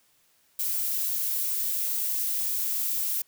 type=noise; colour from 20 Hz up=violet; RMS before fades=-28 dBFS; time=0.59-3.22 s; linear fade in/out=5 ms; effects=white hiss -65 dBFS RMS until 3.27 s